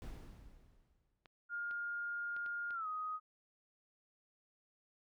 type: noise with exponential decay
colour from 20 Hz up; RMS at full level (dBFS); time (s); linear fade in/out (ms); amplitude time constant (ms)
brown; -44; 0.02-1.27; 0; 270
type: clicks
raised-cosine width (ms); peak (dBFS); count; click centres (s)
0.3; -40; 5; 1.258 / 1.711 / 2.365 / 2.462 / 2.707
type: tone with pitch glide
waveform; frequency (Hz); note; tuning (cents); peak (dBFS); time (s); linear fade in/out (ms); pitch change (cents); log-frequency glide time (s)
sine; 1414 to 1252.5; F6 to D#6; +21 to +11; -38; 1.49-3.2; 50; -210; 2.73-2.87
effects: none